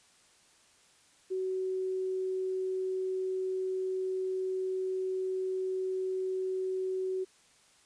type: tone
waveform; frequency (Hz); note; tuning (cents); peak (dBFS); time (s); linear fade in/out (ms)
sine; 375.3; F#4; +25; -30; 1.3-7.25; 20
effects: white hiss -63 dBFS RMS until 7.85 s + resampled to 22050 Hz